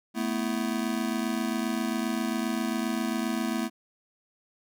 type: chord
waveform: square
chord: A suspended second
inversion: none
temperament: just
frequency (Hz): 220 / 247.5 / 330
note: A3 / B3 / E4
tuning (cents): 0 / +4 / +2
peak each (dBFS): -31 / -32 / -34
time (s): 0.14-3.7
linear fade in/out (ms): 50
effects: none